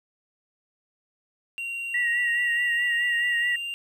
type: tone with pitch glide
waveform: triangle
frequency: 2758 to 2788 Hz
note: F7 to F7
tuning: -22 to -4 cents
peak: -28 dBFS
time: 1.58-3.74 s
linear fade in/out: 0 ms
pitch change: +18 cents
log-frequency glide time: 2.05-2.94 s
type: tone with vibrato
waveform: sine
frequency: 1914 Hz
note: A#6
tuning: 45 cents sharp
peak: -22 dBFS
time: 1.94-3.56 s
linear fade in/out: 5 ms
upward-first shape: sine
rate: 4.7 Hz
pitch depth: 39 cents each way
effects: none